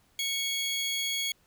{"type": "tone pair together", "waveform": "30% pulse", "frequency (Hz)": [2217, 3318], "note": ["C#7", "G#7"], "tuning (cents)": [0, -2], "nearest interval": "perfect fifth", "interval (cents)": 698, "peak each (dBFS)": [-31, -27], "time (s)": [0.19, 1.32], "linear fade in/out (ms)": 2, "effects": ["pink hiss -66 dBFS RMS until 1.46 s"]}